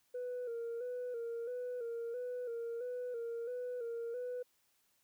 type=tone with vibrato; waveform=sine; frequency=480.1 Hz; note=B4; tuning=49 cents flat; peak=-36 dBFS; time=0.14-4.43 s; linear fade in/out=10 ms; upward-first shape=square; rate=1.5 Hz; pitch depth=54 cents each way; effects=tanh soft clip ceiling -36 dBFS + white hiss -75 dBFS RMS until 5.03 s